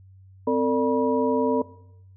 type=tone cluster; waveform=sine; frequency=258.3 / 451.9 / 590 / 968 Hz; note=C4 / A4 / D5 / B5; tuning=-22 / +46 / +8 / -35 cents; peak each=-24 / -22 / -28 / -27 dBFS; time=0.47-1.62 s; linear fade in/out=5 ms; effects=noise-tail reverb RT60 0.7 s tail -18 dB re dry + added 95 Hz sine -47 dBFS peak until 2.16 s